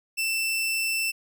sawtooth tone, 2668 Hz, E7, 20 cents sharp, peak -21 dBFS, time 0.17-1.12 s, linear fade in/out 20 ms, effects none

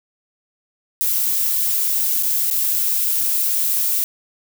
violet noise with dropouts, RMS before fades -19 dBFS, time 1.01-4.04 s, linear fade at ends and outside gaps 0 ms, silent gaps 2.226-2.232 / 2.501-2.511 s, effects none

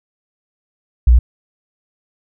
sine tone, 60.2 Hz, B1, 44 cents flat, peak -5 dBFS, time 1.07-1.19 s, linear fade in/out 5 ms, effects none

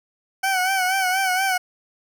20% pulse tone with vibrato, 754 Hz, F#5, 32 cents sharp, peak -14 dBFS, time 0.43-1.58 s, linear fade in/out 10 ms, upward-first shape sine, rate 4.2 Hz, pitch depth 60 cents each way, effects none

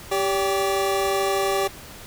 25% pulse tone pair together, 392 / 572.1 Hz, G4 / D5, 0 / -45 cents, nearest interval perfect fifth, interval 655 cents, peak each -18 / -22 dBFS, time 0.11-1.68 s, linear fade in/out 10 ms, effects pink hiss -41 dBFS RMS until 2.06 s

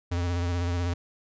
square tone with vibrato, 87.3 Hz, F2, in tune, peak -26 dBFS, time 0.11-0.94 s, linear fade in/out 10 ms, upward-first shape sine, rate 16 Hz, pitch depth 39 cents each way, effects resampled to 16000 Hz

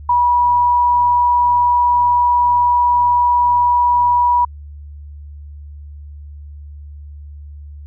sine tone, 971 Hz, B5, 30 cents flat, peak -10 dBFS, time 0.09-4.45 s, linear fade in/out 5 ms, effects added 73 Hz sine -31 dBFS peak until 7.86 s

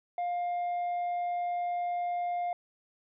sine tone with tanh clipping, 705 Hz, F5, 16 cents sharp, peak -30 dBFS, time 0.18-2.53 s, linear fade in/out 2 ms, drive 3 dB, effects none

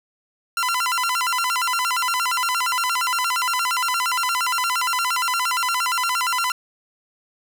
sawtooth tone with vibrato, 1174.7 Hz, D6, in tune, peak -16 dBFS, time 0.57-6.52 s, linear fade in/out 2 ms, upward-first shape square, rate 8.6 Hz, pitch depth 270 cents each way, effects none

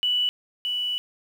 sine tone pair in turn, 2960 / 2960 Hz, F#7 / F#7, 0 / 0 cents, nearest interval unison, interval 0 cents, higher neither, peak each -20 / -24 dBFS, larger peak first, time 0.03-0.29 / 0.65-0.98 s, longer second, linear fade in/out 0 ms, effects 8-bit

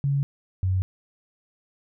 sine tone pair in turn, 140 / 93.44 Hz, C#3 / F#2, +18 / +18 cents, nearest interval perfect fifth, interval 700 cents, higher first, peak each -20 dBFS, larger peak neither, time 0.04-0.23 / 0.63-0.82 s, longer neither, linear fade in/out 0 ms, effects none

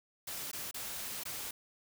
white noise with dropouts, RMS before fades -41 dBFS, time 0.27-1.51 s, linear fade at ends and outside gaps 5 ms, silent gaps 0.515-0.53 / 0.712-0.742 / 1.236-1.253 s, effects none

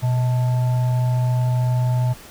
sine tone with frequency modulation, 123.47 Hz, B2, in tune, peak -16 dBFS, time 0.02-2.14 s, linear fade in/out 20 ms, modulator 757 Hz, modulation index 0.28, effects pink hiss -42 dBFS RMS until 2.3 s

